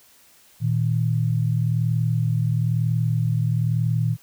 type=tone pair together; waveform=sine; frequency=116.4 / 157.43 Hz; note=A#2 / D#3; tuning=-2 / +21 cents; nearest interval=perfect fourth; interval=523 cents; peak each=-20 / -23 dBFS; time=0.6-4.17 s; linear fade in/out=50 ms; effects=white hiss -54 dBFS RMS until 4.22 s